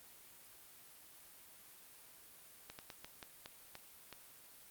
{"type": "slowing click train", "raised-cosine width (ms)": 0.2, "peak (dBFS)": -30, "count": 8, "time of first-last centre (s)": [2.7, 4.127], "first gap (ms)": 89, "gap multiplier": 1.27, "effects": ["white hiss -59 dBFS RMS until 4.7 s", "Opus 32 kbps"]}